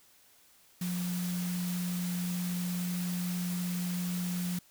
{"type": "tone in noise", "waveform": "sine", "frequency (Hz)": 178.1, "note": "F3", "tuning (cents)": 34, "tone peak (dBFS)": -31, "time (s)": [0.81, 4.59], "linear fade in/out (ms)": 5, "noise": "white", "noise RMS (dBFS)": -42, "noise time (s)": [0.81, 4.59], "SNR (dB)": 8, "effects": ["white hiss -62 dBFS RMS until 4.7 s"]}